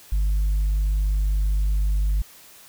sine tone, 50.3 Hz, G1, 45 cents sharp, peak -16 dBFS, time 0.12-2.22 s, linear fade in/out 5 ms, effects tanh soft clip ceiling -17 dBFS + white hiss -48 dBFS RMS until 2.68 s

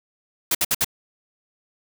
white noise bursts, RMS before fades -20 dBFS, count 4, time 0.51-0.846 s, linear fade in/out 5 ms, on 39 ms, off 60 ms, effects none

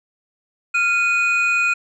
triangle tone pair together, 1392.4 / 2481 Hz, F6 / D#7, -6 / -6 cents, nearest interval minor seventh, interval 1000 cents, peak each -19 / -15 dBFS, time 0.74-1.74 s, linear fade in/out 10 ms, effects resampled to 22050 Hz

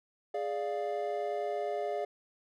triangle chord, D diminished, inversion second, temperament equal, 415.3 / 587.3 / 698.5 Hz, Ab4 / D5 / F5, 0 / 0 / 0 cents, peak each -34 dBFS, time 0.34-2.05 s, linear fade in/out 5 ms, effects none

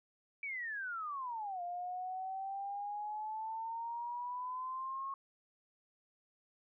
sine exponential two-way sweep, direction down then up, 2321 to 698.5 to 1094 Hz, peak -38 dBFS, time 0.43-5.14 s, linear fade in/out 2 ms, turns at 1.62 s, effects none

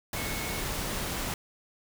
sine tone in noise, 2194 Hz, C#7, 18 cents flat, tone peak -40 dBFS, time 0.16-0.62 s, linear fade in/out 2 ms, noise pink, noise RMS -33 dBFS, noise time 0.13-1.34 s, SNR -10 dB, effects none

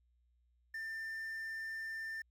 triangle tone with quantisation, 1791 Hz, A6, 30 cents sharp, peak -38 dBFS, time 0.74-2.22 s, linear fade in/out 5 ms, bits 11, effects added 60 Hz sine -70 dBFS peak until 2.3 s

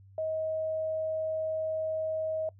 sine tone, 633 Hz, D#5, 30 cents sharp, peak -29 dBFS, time 0.18-2.49 s, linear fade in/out 2 ms, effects noise-tail reverb RT60 0.1 s tail -22 dB re dry + added 97 Hz sine -52 dBFS peak until 2.59 s

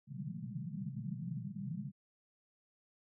white band-pass noise, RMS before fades -42 dBFS, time 0.07-1.92 s, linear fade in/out 50 ms, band 120 to 210 Hz, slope 96 dB/octave, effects none

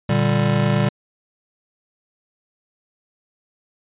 square chord, G minor, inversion first, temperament just, 117.6 / 147 / 196 Hz, Bb2 / D3 / G3, +16 / +2 / 0 cents, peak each -21 dBFS, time 0.09-0.89 s, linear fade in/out 5 ms, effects resampled to 8000 Hz

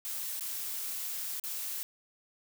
blue noise with dropouts, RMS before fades -37 dBFS, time 0.05-1.83 s, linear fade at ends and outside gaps 0 ms, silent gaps 0.396-0.408 / 1.398-1.438 s, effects none

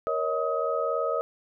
sine tone cluster, 470.4 / 554 / 632 / 1265 Hz, A#4 / C#5 / D#5 / D#6, +16 / -1 / +27 / +28 cents, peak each -30 dBFS, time 0.07-1.21 s, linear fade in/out 0 ms, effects none

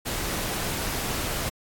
pink noise, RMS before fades -29 dBFS, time 0.05-1.5 s, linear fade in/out 20 ms, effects AAC 64 kbps

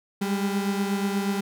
35% pulse beating tone pair, 197.5 / 205.8 Hz, G3 / G#3, +13 / -16 cents, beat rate 8.3 Hz, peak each -23 / -29 dBFS, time 0.21-1.41 s, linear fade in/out 10 ms, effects none

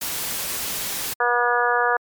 white noise, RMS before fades -27 dBFS, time 0.01-1.14 s, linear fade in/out 10 ms
harmonic tone, 241.6 Hz, B3, 38 cents flat, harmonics 2 / 3 / 4 / 5 / 6 / 7, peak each -24 / -24 / -24 / -24 / -24 / -24 dBFS, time 1.2-1.97 s, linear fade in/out 5 ms
effects MP3 96 kbps

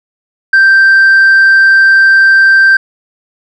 sine tone with tanh clipping, 1568 Hz, G6, in tune, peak -3 dBFS, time 0.53-2.77 s, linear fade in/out 5 ms, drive 1 dB, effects none

